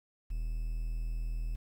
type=tone with quantisation; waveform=triangle; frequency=40.19 Hz; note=E1; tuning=43 cents flat; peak=-30 dBFS; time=0.3-1.56 s; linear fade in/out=10 ms; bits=10; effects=none